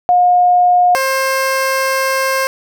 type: tone pair in turn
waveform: sine / 15% pulse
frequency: 716 / 531.2 Hz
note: F5 / C5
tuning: +43 / +26 cents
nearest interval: perfect fourth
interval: 517 cents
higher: first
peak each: -7 dBFS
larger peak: neither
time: 0.09-0.95 / 0.95-2.47 s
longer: second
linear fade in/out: 0 ms
effects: none